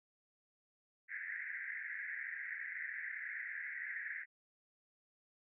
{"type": "band-pass noise", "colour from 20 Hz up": "white", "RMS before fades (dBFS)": -44, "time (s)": [1.08, 4.26], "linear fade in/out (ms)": 50, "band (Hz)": [1600, 2100], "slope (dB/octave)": 96, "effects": []}